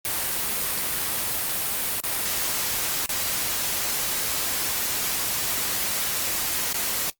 white noise with dropouts, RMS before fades -26 dBFS, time 0.05-7.1 s, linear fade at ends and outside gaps 0 ms, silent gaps 2.002-2.037 / 3.06-3.092 / 6.728-6.743 s, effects noise-tail reverb RT60 0.1 s tail -18 dB re dry + Opus 32 kbps

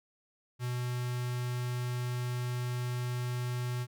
square tone with notch filter, 123.47 Hz, B2, in tune, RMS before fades -34 dBFS, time 0.59-3.87 s, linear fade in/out 50 ms, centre 510 Hz, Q 1.1, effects none

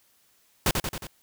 pink noise with echo, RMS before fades -22 dBFS, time 0.66-0.71 s, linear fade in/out 2 ms, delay 90 ms, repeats 4, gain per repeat -4 dB, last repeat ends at 1.07 s, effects white hiss -64 dBFS RMS until 1.22 s

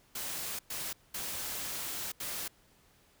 white noise bursts at uneven times, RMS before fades -38 dBFS, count 4, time 0.15-0.59 / 0.7-0.93 / 1.14-2.12 / 2.2-2.48 s, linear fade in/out 5 ms, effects pink hiss -65 dBFS RMS until 3.2 s

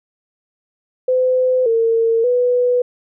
sine tone with pitch steps, 510 / 455.7 / 493 Hz, C5 / A#4 / B4, -44 / -39 / -3 cents, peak -12 dBFS, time 1.08-2.82 s, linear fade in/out 5 ms, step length 580 ms, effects none

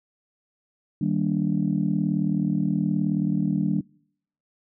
sine chord, Eb major seventh, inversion none, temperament just, 155.56 / 194.45 / 233.3 / 291.7 Hz, Eb3 / G3 / Bb3 / D4, 0 / -14 / +2 / -12 cents, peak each -26 / -24 / -29 / -27 dBFS, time 1.01-3.81 s, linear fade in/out 5 ms, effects noise-tail reverb RT60 0.7 s tail -26 dB re dry + tanh soft clip ceiling -11 dBFS

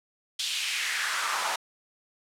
pink noise with high-pass filter sweep, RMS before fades -29 dBFS, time 0.39-1.56 s, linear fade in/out 5 ms, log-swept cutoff 3600 to 830 Hz, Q 2.4, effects low-pass 9000 Hz 12 dB/octave

